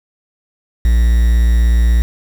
triangle tone with quantisation, 58.27 Hz, A#1, in tune, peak -6 dBFS, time 0.85-2.02 s, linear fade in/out 0 ms, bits 5, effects none

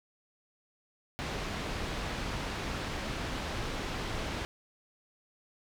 pink low-pass noise, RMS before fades -36 dBFS, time 1.19-4.45 s, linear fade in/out 0 ms, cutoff 4400 Hz, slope 12 dB/octave, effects none

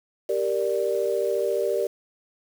sine chord, G minor, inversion none, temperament equal, 392 / 466.2 / 587.3 Hz, G4 / Bb4 / D5, 0 / 0 / 0 cents, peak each -26 dBFS, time 0.29-1.87 s, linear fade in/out 5 ms, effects 7-bit

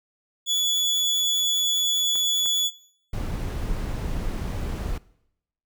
30% pulse tone, 3421 Hz, A7, 49 cents flat, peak -18 dBFS, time 0.46-2.71 s, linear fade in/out 50 ms
clicks, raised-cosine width 0.5 ms, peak -25 dBFS, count 2, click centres 2.156 / 2.459 s
brown noise, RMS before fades -28 dBFS, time 3.13-4.98 s, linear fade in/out 5 ms
effects noise-tail reverb RT60 0.8 s tail -21 dB re dry

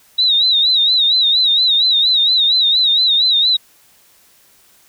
sine tone with vibrato, 3841 Hz, B7, 49 cents flat, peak -10 dBFS, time 0.18-3.57 s, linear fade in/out 10 ms, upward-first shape sine, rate 4.3 Hz, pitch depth 100 cents each way, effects white hiss -51 dBFS RMS until 4.88 s

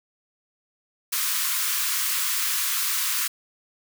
white high-pass noise, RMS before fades -25 dBFS, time 1.12-3.28 s, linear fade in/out 10 ms, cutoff 1000 Hz, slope 96 dB/octave, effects none

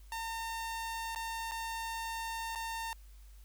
sawtooth tone with dropouts, 909 Hz, A#5, 44 cents flat, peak -33 dBFS, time 0.12-2.93 s, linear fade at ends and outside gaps 1 ms, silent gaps 1.149-1.159 / 1.512-1.518 / 2.551-2.557 s, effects added 50 Hz sine -51 dBFS peak until 3.44 s + white hiss -66 dBFS RMS until 3.44 s

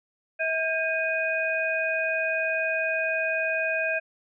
sine tone cluster, 645 / 1606 / 2486 Hz, E5 / G6 / D#7, -38 / +41 / -2 cents, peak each -28 dBFS, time 0.39-4 s, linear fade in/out 20 ms, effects none

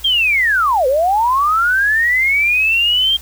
sine linear two-way sweep, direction down then up, 3261 to 495.1 to 3208 Hz, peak -11 dBFS, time 0.04-3.17 s, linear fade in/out 10 ms, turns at 0.87 s, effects added 60 Hz sine -36 dBFS peak until 3.21 s + white hiss -39 dBFS RMS until 3.21 s

